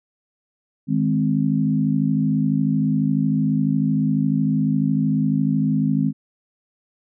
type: chord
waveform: sine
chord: Ab major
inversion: second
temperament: equal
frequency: 155.56 / 207.7 / 261.6 Hz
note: Eb3 / Ab3 / C4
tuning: 0 / 0 / 0 cents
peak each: -21 dBFS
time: 0.87-6.13 s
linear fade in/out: 50 ms
effects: none